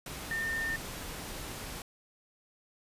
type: tone in noise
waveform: sine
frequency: 1811 Hz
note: A6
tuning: 49 cents sharp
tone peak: -31 dBFS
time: 0.31-0.76 s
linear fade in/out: 2 ms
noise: pink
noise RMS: -41 dBFS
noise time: 0.06-1.82 s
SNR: +7 dB
effects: resampled to 32000 Hz